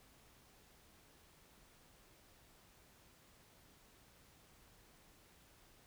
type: silence
effects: pink hiss -66 dBFS RMS until 5.86 s